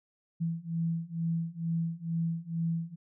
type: beating tone pair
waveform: sine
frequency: 164.81 / 167.01 Hz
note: E3 / E3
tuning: 0 / +23 cents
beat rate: 2.2 Hz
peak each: -33 / -32 dBFS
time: 0.4-2.96 s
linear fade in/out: 20 ms
effects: none